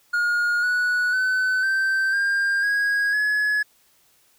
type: tone with pitch steps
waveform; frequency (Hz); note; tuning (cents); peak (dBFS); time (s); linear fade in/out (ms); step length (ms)
triangle; 1430 / 1471.1 / 1513.3 / 1556.7 / 1601.4 / 1647.4 / 1694.7; F6 / F#6 / F#6 / G6 / G6 / G#6 / G#6; +41 / -10 / +39 / -13 / +37 / -14 / +35; -17; 0.13-3.63; 10; 500
effects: white hiss -60 dBFS RMS until 4.38 s